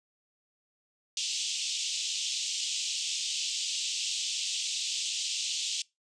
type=band-pass noise; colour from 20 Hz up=pink; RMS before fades=-33 dBFS; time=1.17-5.82 s; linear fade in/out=2 ms; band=2800 to 7900 Hz; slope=48 dB/octave; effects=noise-tail reverb RT60 0.2 s tail -23 dB re dry + resampled to 22050 Hz